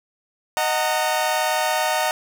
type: chord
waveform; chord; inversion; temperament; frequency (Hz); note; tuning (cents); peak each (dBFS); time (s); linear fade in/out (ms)
sawtooth; D# minor; none; equal with one note detuned; 622.3 / 740 / 913.1; D#5 / F#5 / A#5; 0 / 0 / -36; -20; 0.57-2.11; 0
effects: none